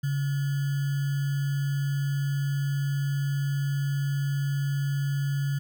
sine tone with sample-and-hold, 140 Hz, C#3, 18 cents sharp, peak -24 dBFS, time 0.03-5.59 s, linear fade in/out 10 ms, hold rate 1575 Hz, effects none

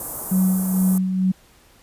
white band-stop noise, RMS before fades -28 dBFS, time 0-0.98 s, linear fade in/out 2 ms, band 1100 to 8800 Hz, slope 24 dB/octave
sine tone with tremolo, 186.8 Hz, F#3, 17 cents sharp, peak -14 dBFS, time 0.31-1.32 s, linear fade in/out 10 ms, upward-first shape sine, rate 2.2 Hz, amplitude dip 50%
effects pink hiss -53 dBFS RMS until 1.82 s + resampled to 32000 Hz

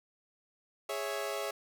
sawtooth chord, C# minor, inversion second, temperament equal, 415.3 / 554.4 / 659.3 Hz, G#4 / C#5 / E5, 0 / 0 / 0 cents, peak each -35 / -34 / -35 dBFS, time 0.89-1.51 s, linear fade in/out 5 ms, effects none

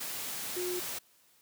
sine tone in noise, 360 Hz, F#4, 47 cents flat, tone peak -33 dBFS, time 0.56-0.8 s, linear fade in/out 10 ms, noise white, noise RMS -38 dBFS, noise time 0-0.99 s, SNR +2 dB, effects white hiss -65 dBFS RMS until 1.41 s + high-pass 100 Hz 12 dB/octave

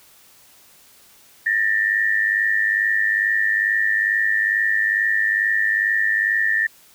sine tone pair together, 1782 / 1884.3 Hz, A6 / A#6, +22 / +18 cents, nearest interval minor second, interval 96 cents, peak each -18 / -21 dBFS, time 1.46-6.67 s, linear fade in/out 5 ms, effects white hiss -51 dBFS RMS until 6.94 s

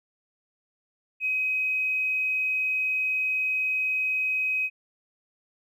triangle tone with tanh clipping, 2528 Hz, D#7, 27 cents sharp, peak -23 dBFS, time 1.2-4.7 s, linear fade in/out 50 ms, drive 2 dB, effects none

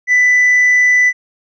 sine tone with tanh clipping, 1989 Hz, B6, 12 cents sharp, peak -8 dBFS, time 0.07-1.13 s, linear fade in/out 50 ms, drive 1 dB, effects none

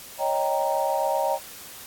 sine chord, Eb dominant seventh, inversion third, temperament equal, 554.4 / 622.3 / 784 / 932.3 Hz, Db5 / Eb5 / G5 / Bb5, 0 / 0 / 0 / 0 cents, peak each -27 dBFS, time 0.18-1.39 s, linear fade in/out 50 ms, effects white hiss -42 dBFS RMS until 1.86 s + AAC 64 kbps

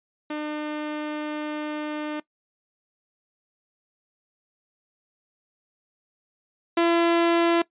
sawtooth tone pair in turn, 301.6 / 338.5 Hz, D4 / E4, +46 / +46 cents, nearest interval major second, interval 200 cents, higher second, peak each -24 / -14 dBFS, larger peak second, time 0.3-2.2 / 6.77-7.62 s, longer first, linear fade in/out 5 ms, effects noise-tail reverb RT60 0.1 s tail -20 dB re dry + resampled to 8000 Hz

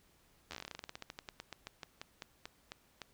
slowing click train, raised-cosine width 0.2 ms, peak -26 dBFS, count 29, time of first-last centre 0.51-3.017 s, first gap 11 ms, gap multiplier 1.13, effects pink hiss -69 dBFS RMS until 3.13 s

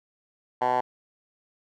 10% pulse tone with band-pass filter, 125.1 Hz, B2, 23 cents sharp, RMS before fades -24 dBFS, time 0.61-0.81 s, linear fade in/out 10 ms, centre 890 Hz, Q 4.3, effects none

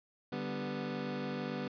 25% pulse chord, G major, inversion second, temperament equal, 146.83 / 196 / 246.9 Hz, D3 / G3 / B3, 0 / 0 / 0 cents, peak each -39 / -37 / -35 dBFS, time 0.32-1.68 s, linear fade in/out 5 ms, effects resampled to 11025 Hz

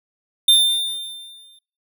square tone with exponential decay, 3599 Hz, A7, 38 cents sharp, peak -9 dBFS, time 0.48-1.59 s, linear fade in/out 5 ms, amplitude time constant 240 ms, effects noise-tail reverb RT60 0.4 s tail -24 dB re dry

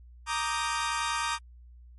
sawtooth chord, Eb major seventh, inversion second, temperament equal with one note detuned, 932.3 / 1174.7 / 1244.5 / 1572.5 Hz, Bb5 / D6 / Eb6 / G6, 0 / 0 / 0 / +5 cents, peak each -28 / -30 / -30 / -33 dBFS, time 0.26-1.39 s, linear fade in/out 50 ms, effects added 60 Hz sine -48 dBFS peak until 1.98 s + MP3 48 kbps

